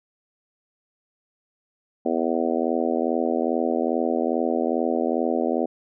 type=harmonic tone; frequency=82.41 Hz; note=E2; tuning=in tune; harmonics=3 / 4 / 5 / 6 / 7 / 8 / 9; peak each=-26 / -27 / -28 / -29 / -29 / -30 / -31 dBFS; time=2.05-5.66 s; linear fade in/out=10 ms; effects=none